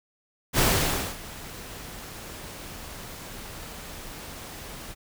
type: noise with ADSR envelope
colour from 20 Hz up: pink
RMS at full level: -20 dBFS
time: 0.53-4.95 s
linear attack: 60 ms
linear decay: 570 ms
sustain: -20 dB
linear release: 33 ms
effects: none